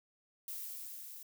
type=noise with level ramp; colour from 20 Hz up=violet; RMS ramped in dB=-42 to -50 dBFS; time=0.48-1.23 s; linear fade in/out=2 ms; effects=none